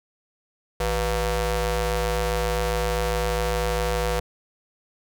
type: ring-modulated tone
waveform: sawtooth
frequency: 216.9 Hz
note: A3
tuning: 25 cents flat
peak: -15 dBFS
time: 0.8-4.2 s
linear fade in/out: 5 ms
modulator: 273 Hz
effects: none